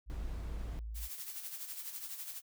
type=tone; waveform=sine; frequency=55 Hz; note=A1; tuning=in tune; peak=-39 dBFS; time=0.06-1.09 s; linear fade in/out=50 ms
type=noise; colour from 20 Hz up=brown; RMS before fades=-43 dBFS; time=0.1-0.79 s; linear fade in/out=0 ms
type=noise with tremolo; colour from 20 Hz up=blue; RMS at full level=-42 dBFS; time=0.94-2.42 s; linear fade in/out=50 ms; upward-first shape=sine; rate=12 Hz; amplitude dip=55%
effects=none